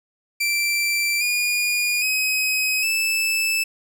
sawtooth tone with pitch steps, 2346 / 2437 / 2532 / 2630 Hz, D7 / D#7 / D#7 / E7, -2 / -37 / +30 / -5 cents, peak -16 dBFS, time 0.4-3.64 s, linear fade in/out 10 ms, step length 810 ms, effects 9-bit

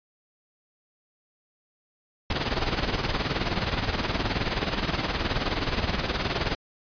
pink noise with tremolo, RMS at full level -24 dBFS, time 2.3-6.55 s, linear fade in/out 2 ms, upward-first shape sine, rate 19 Hz, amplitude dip 65%, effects resampled to 11025 Hz

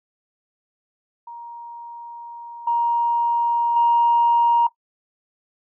sine tone with level steps, 941 Hz, A#5, 16 cents sharp, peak -33 / -16 / -12 dBFS, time 1.27-4.67 s, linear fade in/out 5 ms, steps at 2.67 / 3.76 s, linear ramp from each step 5 ms, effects noise-tail reverb RT60 0.1 s tail -17 dB re dry + tanh soft clip ceiling -8 dBFS

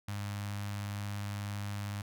sawtooth tone with notch filter, 101.9 Hz, G#2, 32 cents flat, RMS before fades -38 dBFS, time 0.08-2.02 s, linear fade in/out 5 ms, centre 400 Hz, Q 0.62, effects none

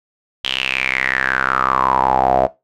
sawtooth tone with band-pass filter sweep, 65.41 Hz, C2, in tune, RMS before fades -17 dBFS, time 0.44-2.47 s, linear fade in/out 10 ms, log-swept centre 3200 to 640 Hz, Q 7.4, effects noise-tail reverb RT60 0.2 s tail -17 dB re dry

